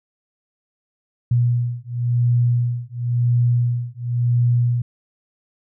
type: beating tone pair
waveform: sine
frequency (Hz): 120.3 / 121.25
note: B2 / B2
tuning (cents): -45 / -31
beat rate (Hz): 0.95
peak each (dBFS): -19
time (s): 1.31-4.82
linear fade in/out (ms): 5
effects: none